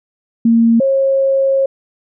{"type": "tone pair in turn", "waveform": "sine", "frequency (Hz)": [230, 541.1], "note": ["A#3", "C#5"], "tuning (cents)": [-23, -42], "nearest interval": "octave + minor third", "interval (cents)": 1481, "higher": "second", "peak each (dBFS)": [-7, -10], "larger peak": "first", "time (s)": [[0.45, 0.8], [0.8, 1.66]], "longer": "second", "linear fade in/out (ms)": 5, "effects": []}